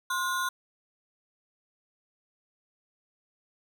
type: ring-modulated tone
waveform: square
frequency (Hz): 1244.5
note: D#6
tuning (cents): 0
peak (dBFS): -25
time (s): 0.1-0.49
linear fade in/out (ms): 5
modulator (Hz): 197
effects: 10-bit